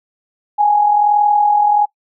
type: tone with amplitude modulation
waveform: sine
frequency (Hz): 830.6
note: G#5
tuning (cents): 0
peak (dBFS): -7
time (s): 0.58-1.86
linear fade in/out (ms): 20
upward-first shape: sine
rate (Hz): 41.3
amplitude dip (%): 50
effects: noise-tail reverb RT60 0.1 s tail -21 dB re dry